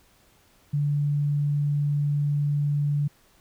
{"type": "tone", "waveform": "sine", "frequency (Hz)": 145.3, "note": "D3", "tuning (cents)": -18, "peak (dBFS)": -21, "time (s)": [0.73, 3.08], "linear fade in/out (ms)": 10, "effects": ["pink hiss -60 dBFS RMS until 3.4 s"]}